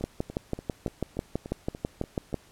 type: two click trains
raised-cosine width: 2 ms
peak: -24 / -14 dBFS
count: 9 / 15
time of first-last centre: 0.01-2.329 / 0.04-2.343 s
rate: 3.45 / 6.08 Hz
effects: pink hiss -57 dBFS RMS until 2.51 s + low-pass 12000 Hz 12 dB/octave